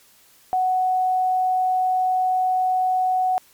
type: tone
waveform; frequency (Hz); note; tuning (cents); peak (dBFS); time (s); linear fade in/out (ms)
sine; 742; F#5; +5; -17; 0.53-3.38; 0
effects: white hiss -54 dBFS RMS until 3.53 s + MP3 96 kbps